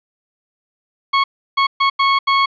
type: tone bursts at uneven times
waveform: sawtooth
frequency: 1100 Hz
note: C#6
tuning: 14 cents flat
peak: -8 dBFS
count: 5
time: 1.13-1.24 / 1.57-1.67 / 1.8-1.9 / 1.99-2.19 / 2.27-2.46 s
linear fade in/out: 10 ms
effects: resampled to 11025 Hz + 8-bit